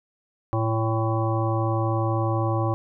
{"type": "harmonic tone", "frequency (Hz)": 112, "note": "A2", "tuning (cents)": 31, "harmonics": [1, 3, 5, 7, 9, 10], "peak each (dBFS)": [-23, -28, -30, -31, -33, -33], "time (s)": [0.53, 2.74], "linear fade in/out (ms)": 0, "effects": []}